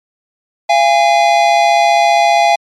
square tone pair together, 684.9 / 820 Hz, F5 / G#5, -34 / -22 cents, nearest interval minor third, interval 312 cents, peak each -11 dBFS, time 0.69-2.56 s, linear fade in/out 10 ms, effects low-pass 5000 Hz 12 dB/octave + MP3 96 kbps

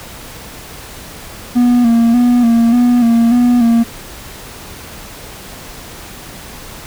triangle tone with vibrato, 237.6 Hz, A#3, 33 cents sharp, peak -5 dBFS, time 1.55-3.84 s, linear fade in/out 20 ms, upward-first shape square, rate 1.7 Hz, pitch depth 43 cents each way, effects pink hiss -32 dBFS RMS until 6.86 s

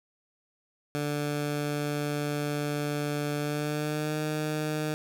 15% pulse tone with pitch glide, 146.83 to 153.15 Hz, D3 to D#3, 0 to -27 cents, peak -22 dBFS, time 0.95-4.94 s, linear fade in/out 0 ms, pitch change +73 cents, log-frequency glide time 3.37-4.18 s, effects none

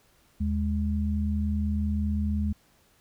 sine tone pair together, 77.8 / 207.7 Hz, D#2 / G#3, 0 / 0 cents, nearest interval octave + perfect fourth, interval 1700 cents, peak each -26 / -28 dBFS, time 0.4-2.53 s, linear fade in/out 10 ms, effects pink hiss -63 dBFS RMS until 3 s

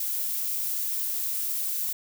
violet noise, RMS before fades -29 dBFS, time 0-1.93 s, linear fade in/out 5 ms, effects none

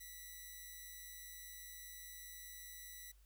5% pulse tone with amplitude modulation, 1965 Hz, B6, 9 cents flat, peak -39 dBFS, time 0-3.12 s, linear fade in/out 10 ms, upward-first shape sine, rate 172 Hz, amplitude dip 30%, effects added 50 Hz sine -63 dBFS peak until 3.25 s + white hiss -75 dBFS RMS until 3.25 s

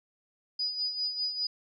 sine tone with tremolo, 4946 Hz, D#8, 11 cents flat, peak -27 dBFS, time 0.59-1.47 s, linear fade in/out 5 ms, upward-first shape sine, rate 5 Hz, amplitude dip 60%, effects none

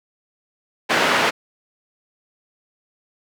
white band-pass noise, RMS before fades -18 dBFS, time 0.89-1.31 s, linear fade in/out 20 ms, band 230 to 2100 Hz, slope 12 dB/octave, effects none

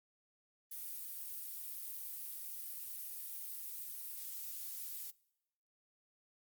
violet noise, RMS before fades -45 dBFS, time 0.71-5.11 s, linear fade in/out 10 ms, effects noise-tail reverb RT60 0.9 s tail -24 dB re dry + Opus 32 kbps

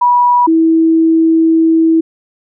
sine tone pair in turn, 974 / 325 Hz, B5 / E4, -24 / -24 cents, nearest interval octave + perfect fifth, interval 1900 cents, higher first, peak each -6 dBFS, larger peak neither, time 0.01-0.47 / 0.47-2.01 s, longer second, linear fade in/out 10 ms, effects none

